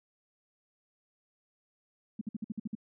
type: tone bursts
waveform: sine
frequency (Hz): 216.4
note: A3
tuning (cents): -29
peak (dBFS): -32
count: 8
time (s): 2.19-2.752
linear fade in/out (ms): 5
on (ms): 23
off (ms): 54
effects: none